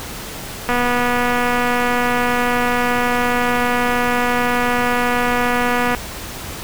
click train, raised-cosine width 0.5 ms, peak -4 dBFS, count 1284, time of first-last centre 0.69-5.948 s, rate 244 Hz, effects pink hiss -30 dBFS RMS until 6.63 s

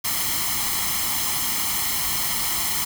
white noise with comb filter, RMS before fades -24 dBFS, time 0.04-2.85 s, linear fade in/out 10 ms, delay 0.96 ms, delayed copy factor +0.7, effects none

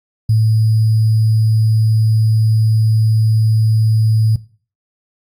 sine tone with sample-and-hold, 110 Hz, A2, in tune, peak -9 dBFS, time 0.29-4.36 s, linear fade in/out 5 ms, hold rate 4900 Hz, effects noise-tail reverb RT60 0.4 s tail -18 dB re dry + AAC 64 kbps

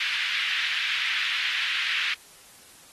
white band-pass noise, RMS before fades -28 dBFS, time 0-2.14 s, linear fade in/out 5 ms, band 1700 to 3200 Hz, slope 24 dB/octave, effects white hiss -51 dBFS RMS until 2.92 s + AAC 32 kbps

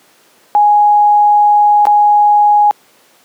sine tone with dropouts, 830.6 Hz, G#5, in tune, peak -5 dBFS, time 0.55-2.71 s, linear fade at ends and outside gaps 0 ms, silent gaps 1.854-1.869 s, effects pink hiss -48 dBFS RMS until 3.24 s + high-pass 300 Hz 12 dB/octave

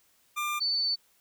25% pulse / sine tone pair in turn, 1194 / 4508 Hz, D6 / C#8, +28 / +28 cents, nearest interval octave + major seventh, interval 2300 cents, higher second, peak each -25 dBFS, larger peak neither, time 0.36-0.6 / 0.6-0.96 s, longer second, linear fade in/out 20 ms, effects white hiss -66 dBFS RMS until 1.2 s

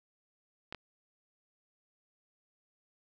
clicks, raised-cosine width 0.3 ms, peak -25 dBFS, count 2, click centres 0.725 / 0.747 s, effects none

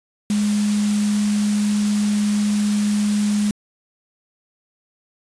sine tone in noise, 207.7 Hz, G#3, in tune, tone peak -16 dBFS, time 0.3-3.51 s, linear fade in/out 2 ms, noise white, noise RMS -30 dBFS, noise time 0.3-3.51 s, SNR +11 dB, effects resampled to 22050 Hz

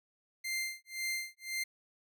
sawtooth tone with tremolo, 2093 Hz, C7, in tune, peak -29 dBFS, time 0.44-1.64 s, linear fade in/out 10 ms, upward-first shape sine, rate 1.9 Hz, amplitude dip 100%, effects none

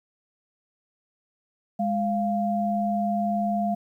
sine tone pair together, 206.6 / 694.9 Hz, G#3 / F5, -9 / -9 cents, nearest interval octave + major sixth, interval 2100 cents, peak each -25 dBFS, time 1.79-3.75 s, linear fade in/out 10 ms, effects 10-bit

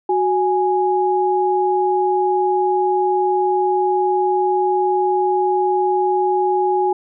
sine tone pair together, 370 / 830.6 Hz, F#4 / G#5, 0 / 0 cents, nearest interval octave + major second, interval 1400 cents, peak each -17 / -17 dBFS, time 0.09-6.93 s, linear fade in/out 5 ms, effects none

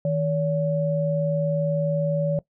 sine tone pair together, 158.2 / 569.7 Hz, D#3 / C#5, +29 / +47 cents, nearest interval octave + minor seventh, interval 2218 cents, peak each -23 dBFS, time 0.05-2.39 s, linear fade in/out 2 ms, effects noise-tail reverb RT60 0.1 s tail -19 dB re dry

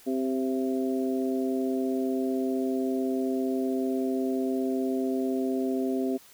harmonic tone with a mistuned harmonic, 130.8 Hz, C3, in tune, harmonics 2 / 3 / 4 / 5, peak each -27 / -30 / -39 / -36 dBFS, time 0.06-6.18 s, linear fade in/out 20 ms, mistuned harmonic 5, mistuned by +33 cents, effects white hiss -54 dBFS RMS until 6.33 s

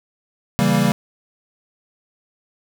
square chord, C# diminished seventh, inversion none, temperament equal with one note detuned, 138.59 / 164.81 / 195.32 / 233.1 Hz, C#3 / E3 / G3 / Bb3, 0 / 0 / -6 / 0 cents, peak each -22 / -22 / -19 / -21 dBFS, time 0.59-0.92 s, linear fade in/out 0 ms, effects none

